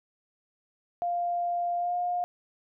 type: tone with pitch glide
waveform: sine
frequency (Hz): 698.5 to 710.3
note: F5 to F5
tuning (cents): 0 to +29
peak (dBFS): -26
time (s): 1.02-2.24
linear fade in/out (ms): 0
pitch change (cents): +29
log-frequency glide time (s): 1.77-1.95
effects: none